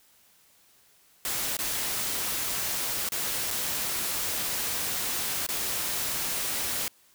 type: noise with dropouts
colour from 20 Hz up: white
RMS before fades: -30 dBFS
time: 1.25-6.88 s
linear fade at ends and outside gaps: 1 ms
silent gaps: 1.569-1.589 / 3.089-3.12 / 3.506-3.51 / 5.465-5.488 s
effects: white hiss -61 dBFS RMS until 7.14 s